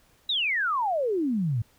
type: exponential sweep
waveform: sine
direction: down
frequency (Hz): 3949 to 106.5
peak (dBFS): -23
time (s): 0.29-1.62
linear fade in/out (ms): 5
effects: pink hiss -62 dBFS RMS until 1.78 s